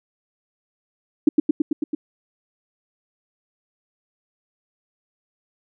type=tone with echo; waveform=sine; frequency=301.5 Hz; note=D4; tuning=46 cents sharp; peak=-8 dBFS; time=1.27-1.29 s; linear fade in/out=5 ms; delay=110 ms; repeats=6; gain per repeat=-2 dB; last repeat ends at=1.95 s; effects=none